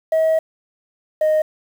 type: tone pair in turn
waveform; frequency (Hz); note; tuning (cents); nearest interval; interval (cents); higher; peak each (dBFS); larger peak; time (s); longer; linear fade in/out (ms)
sine; 640 / 620; D#5 / D#5; +49 / -6; minor second; 55; first; -11; neither; 0.12-0.39 / 1.21-1.42; first; 5
effects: tanh soft clip ceiling -12 dBFS + 7-bit